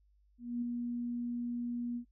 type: tone with ADSR envelope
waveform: sine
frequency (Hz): 240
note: B3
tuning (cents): -49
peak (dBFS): -31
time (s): 0.38-2.05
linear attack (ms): 240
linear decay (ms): 7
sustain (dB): -3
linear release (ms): 88
effects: noise-tail reverb RT60 0.1 s tail -22 dB re dry + added 50 Hz sine -65 dBFS peak until 2.11 s